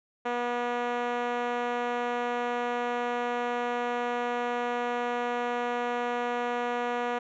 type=tone with band-pass filter; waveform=5% pulse; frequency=242 Hz; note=B3; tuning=35 cents flat; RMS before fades=-30 dBFS; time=0.25-7.19 s; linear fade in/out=10 ms; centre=540 Hz; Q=1; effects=resampled to 16000 Hz